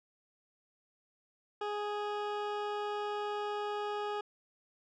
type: tone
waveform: 20% pulse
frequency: 415.3 Hz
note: G#4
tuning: in tune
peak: -29 dBFS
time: 1.61-4.21 s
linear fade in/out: 5 ms
effects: low-pass 3000 Hz 12 dB/octave